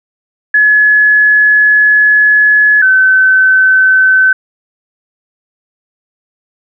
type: tone pair in turn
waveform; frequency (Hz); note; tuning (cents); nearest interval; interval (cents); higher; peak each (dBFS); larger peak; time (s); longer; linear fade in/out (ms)
sine; 1700 / 1526; G#6 / G6; +40 / -47; major second; 187; first; -4; neither; 0.54-2.82 / 2.82-4.33; first; 5
effects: none